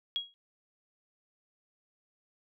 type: tone with exponential decay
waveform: sine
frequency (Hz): 3300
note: G#7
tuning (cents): -12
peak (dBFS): -26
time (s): 0.16-0.34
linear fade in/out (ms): 0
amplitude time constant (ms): 37
effects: none